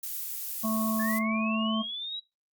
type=noise; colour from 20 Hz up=violet; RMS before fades=-35 dBFS; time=0.03-1.19 s; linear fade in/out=5 ms
type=harmonic tone; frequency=220 Hz; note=A3; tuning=in tune; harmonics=1 / 3 / 5; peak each=-27 / -35 / -35 dBFS; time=0.63-1.83 s; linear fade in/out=20 ms
type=linear sweep; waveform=sine; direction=up; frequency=1700 to 3903 Hz; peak=-33 dBFS; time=0.99-2.2 s; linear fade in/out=10 ms
effects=noise-tail reverb RT60 0.2 s tail -17 dB re dry + Opus 48 kbps